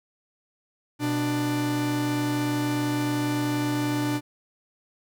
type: tone pair together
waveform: 45% pulse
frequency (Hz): 124.07 / 295.1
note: B2 / D4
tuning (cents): +8 / +8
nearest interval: octave + minor third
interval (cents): 1500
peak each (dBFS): -29 / -25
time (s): 0.99-4.21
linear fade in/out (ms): 50
effects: none